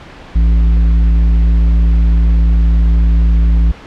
sine tone with tanh clipping, 56 Hz, A1, 31 cents sharp, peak -8 dBFS, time 0.35-3.72 s, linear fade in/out 10 ms, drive 8 dB, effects pink hiss -34 dBFS RMS until 3.86 s + low-pass 3000 Hz 12 dB/octave

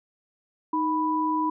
sine tone pair together, 311.1 / 987.7 Hz, D#4 / B5, 0 / 0 cents, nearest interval octave + minor sixth, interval 2000 cents, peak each -26 / -24 dBFS, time 0.73-1.5 s, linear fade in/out 5 ms, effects none

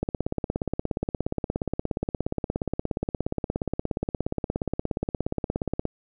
click train, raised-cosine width 2 ms, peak -12 dBFS, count 100, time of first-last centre 0.03-5.854 s, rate 17 Hz, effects none

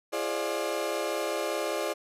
35% pulse tone cluster, 338.6 / 416.1 / 534 / 599 / 712 Hz, E4 / G#4 / C5 / D5 / F5, +46 / +3 / +35 / +34 / +33 cents, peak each -35 / -33 / -33 / -31 / -39 dBFS, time 0.12-1.94 s, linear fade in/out 20 ms, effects resampled to 32000 Hz

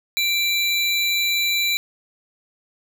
square tone pair together, 2349 / 3956 Hz, D7 / B7, 0 / +2 cents, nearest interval major sixth, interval 902 cents, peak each -22 dBFS, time 0.17-1.77 s, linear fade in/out 0 ms, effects none

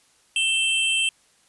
square tone pair together, 2671 / 3143 Hz, E7 / G7, +22 / +4 cents, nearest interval minor third, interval 282 cents, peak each -23 dBFS, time 0.36-1.09 s, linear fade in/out 2 ms, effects white hiss -60 dBFS RMS until 1.48 s + resampled to 24000 Hz

